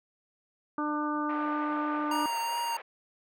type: harmonic tone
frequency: 298.8 Hz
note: D4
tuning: 30 cents sharp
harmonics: 1 / 2 / 3 / 4 / 5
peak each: -31 / -40 / -36 / -33 / -41 dBFS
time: 0.78-2.26 s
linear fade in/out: 2 ms
type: band-pass noise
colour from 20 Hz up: pink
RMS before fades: -44 dBFS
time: 1.29-2.82 s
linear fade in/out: 5 ms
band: 540 to 2300 Hz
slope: 24 dB/octave
type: tone with vibrato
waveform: square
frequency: 934 Hz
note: A#5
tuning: 3 cents sharp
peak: -30 dBFS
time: 2.11-2.77 s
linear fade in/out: 5 ms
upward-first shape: triangle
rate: 2.6 Hz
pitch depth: 20 cents each way
effects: none